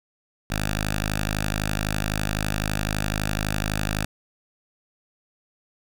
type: tone with notch filter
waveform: 5% pulse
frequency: 51.91 Hz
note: G#1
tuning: in tune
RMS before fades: -26 dBFS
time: 0.5-4.05 s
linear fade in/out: 5 ms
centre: 410 Hz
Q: 0.57
effects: none